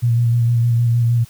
sine tone with vibrato, 118.1 Hz, A#2, 23 cents sharp, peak -12 dBFS, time 0.02-1.25 s, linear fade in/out 20 ms, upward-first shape square, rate 6.5 Hz, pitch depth 22 cents each way, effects white hiss -47 dBFS RMS until 1.29 s

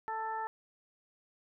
harmonic tone, 442.1 Hz, A4, 8 cents sharp, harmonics 1 / 2 / 3 / 4, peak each -46 / -35 / -43 / -45 dBFS, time 0.08-0.47 s, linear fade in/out 0 ms, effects none

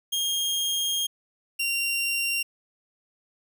sawtooth tone pair in turn, 3235 / 2764 Hz, G#7 / F7, -46 / -19 cents, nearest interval minor third, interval 273 cents, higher first, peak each -21 dBFS, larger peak neither, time 0.12-1.07 / 1.59-2.43 s, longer first, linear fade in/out 10 ms, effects none

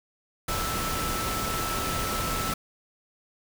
sine tone in noise, 1319 Hz, E6, 1 cent sharp, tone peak -32 dBFS, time 0.48-2.54 s, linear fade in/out 5 ms, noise pink, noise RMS -30 dBFS, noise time 0.48-2.54 s, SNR -5 dB, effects none

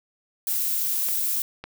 violet noise, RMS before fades -25 dBFS, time 0.47-1.42 s, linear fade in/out 2 ms
clicks, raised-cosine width 0.3 ms, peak -20 dBFS, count 2, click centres 1.087 / 1.64 s
effects none

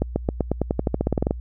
accelerating click train, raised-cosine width 2 ms, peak -7 dBFS, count 17, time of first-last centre 0.02-1.309 s, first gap 140 ms, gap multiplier 0.92, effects added 60 Hz sine -30 dBFS peak until 1.4 s

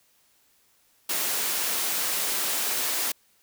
white high-pass noise, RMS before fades -27 dBFS, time 1.09-3.12 s, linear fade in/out 5 ms, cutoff 260 Hz, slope 12 dB/octave, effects white hiss -64 dBFS RMS until 3.42 s

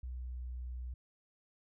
sine tone with pitch glide, 62.4 to 61.86 Hz, B1 to B1, +19 to +3 cents, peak -39 dBFS, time 0.03-0.94 s, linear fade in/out 5 ms, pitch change -16 cents, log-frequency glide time 0.14-0.39 s, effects none

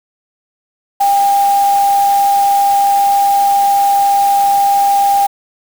sine tone in noise, 800 Hz, G5, 35 cents sharp, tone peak -8 dBFS, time 1-5.27 s, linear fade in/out 10 ms, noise white, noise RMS -26 dBFS, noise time 1-5.27 s, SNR +15 dB, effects none

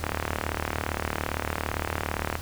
click train, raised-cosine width 0.5 ms, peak -11 dBFS, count 88, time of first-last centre 0.04-2.354 s, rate 37.6 Hz, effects added 82 Hz sine -35 dBFS peak until 2.41 s + pink hiss -40 dBFS RMS until 2.41 s

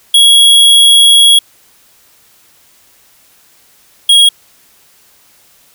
square tone pair in turn, 3322 / 3295 Hz, G#7 / G#7, 0 / -14 cents, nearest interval unison, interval 14 cents, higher first, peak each -3 dBFS, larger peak neither, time 0.14-1.39 / 4.09-4.29 s, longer first, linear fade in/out 5 ms, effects white hiss -47 dBFS RMS until 5.74 s

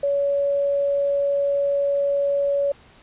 sine tone, 564 Hz, C#5, 30 cents sharp, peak -18 dBFS, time 0.03-2.72 s, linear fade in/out 5 ms, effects pink hiss -51 dBFS RMS until 3.02 s + resampled to 8000 Hz

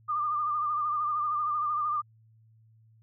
sine tone with vibrato, 1201 Hz, D6, 38 cents sharp, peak -26 dBFS, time 0.08-2.02 s, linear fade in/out 20 ms, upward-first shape triangle, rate 13 Hz, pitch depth 57 cents each way, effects added 111 Hz sine -57 dBFS peak until 3.02 s

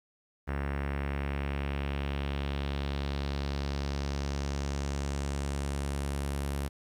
sawtooth tone with low-pass filter sweep, 70 Hz, C#2, 18 cents sharp, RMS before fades -33 dBFS, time 0.47-6.69 s, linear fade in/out 20 ms, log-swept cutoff 1800 to 12000 Hz, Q 2.1, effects 10-bit

